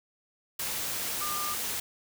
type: tone in noise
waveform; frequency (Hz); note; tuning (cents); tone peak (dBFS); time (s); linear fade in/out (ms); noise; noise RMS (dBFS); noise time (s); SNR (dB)
sine; 1200; D6; +37; -33; 1.21-1.54; 5; white; -33; 0.59-1.8; -3
effects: none